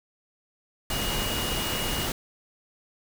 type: tone in noise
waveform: sine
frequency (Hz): 2876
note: F#7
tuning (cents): -50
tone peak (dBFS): -33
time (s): 0.91-2.06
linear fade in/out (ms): 2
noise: pink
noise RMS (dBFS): -29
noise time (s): 0.9-2.12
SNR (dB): -7
effects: none